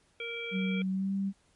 harmonic tone, 466.2 Hz, A#4, in tune, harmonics 1 / 3 / 5 / 7, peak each -40 / -47 / -37 / -43 dBFS, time 0.2-0.82 s, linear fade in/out 2 ms
sine tone with pitch glide, 188.8 to 195.8 Hz, F#3 to G3, +35 to -2 cents, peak -28 dBFS, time 0.51-1.33 s, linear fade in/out 50 ms, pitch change +63 cents, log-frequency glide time 0.9-1.13 s
effects pink hiss -68 dBFS RMS until 1.55 s + MP3 48 kbps

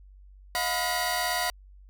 sawtooth tone cluster, 633 / 715 / 996 / 1916 / 4626 Hz, D#5 / F5 / B5 / A#6 / D8, +30 / +41 / +14 / +47 / -27 cents, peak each -33 / -26 / -29 / -29 / -31 dBFS, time 0.55-1.5 s, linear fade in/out 0 ms, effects added 48 Hz sine -48 dBFS peak until 1.89 s

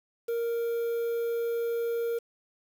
triangle tone with quantisation, 466.2 Hz, A#4, in tune, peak -25 dBFS, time 0.28-2.19 s, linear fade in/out 10 ms, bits 8, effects none

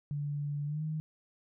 sine tone with pitch glide, 145.2 to 155.62 Hz, D3 to D#3, -19 to +1 cents, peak -32 dBFS, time 0.11-1 s, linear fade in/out 0 ms, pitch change +120 cents, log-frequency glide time 0.65-0.83 s, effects none

